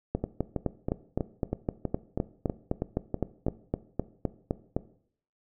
two click trains, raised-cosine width 2 ms, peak -15 / -13 dBFS, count 11 / 19, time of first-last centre 0.24-3.466 / 0.15-4.765 s, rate 3.1 / 3.9 Hz, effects noise-tail reverb RT60 0.6 s tail -17 dB re dry

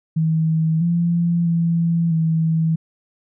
sine tone with pitch steps, 160.1 / 170.9 / 167.8 / 161.6 Hz, D#3 / F3 / E3 / E3, +50 / -37 / +31 / -34 cents, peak -15 dBFS, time 0.16-2.76 s, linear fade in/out 10 ms, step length 650 ms, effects none

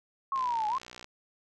sine linear two-way sweep, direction down then up, 1100 to 831 to 1100 Hz, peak -27 dBFS, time 0.32-0.78 s, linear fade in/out 2 ms, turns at 0.68 s
click train, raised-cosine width 0.2 ms, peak -27 dBFS, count 43, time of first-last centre 0.36-1.044 s, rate 61.4 Hz
effects none

